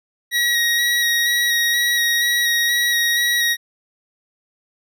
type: tone with vibrato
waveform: 25% pulse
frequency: 1900 Hz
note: A#6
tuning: 33 cents sharp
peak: -12 dBFS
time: 0.31-3.57 s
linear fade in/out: 50 ms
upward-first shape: square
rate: 2.1 Hz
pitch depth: 13 cents each way
effects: none